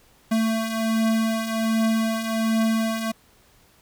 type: beating tone pair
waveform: square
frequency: 222.2 / 223.5 Hz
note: A3 / A3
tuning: +17 / +27 cents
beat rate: 1.3 Hz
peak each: -28 / -22 dBFS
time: 0.31-3.12 s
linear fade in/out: 10 ms
effects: pink hiss -57 dBFS RMS until 3.81 s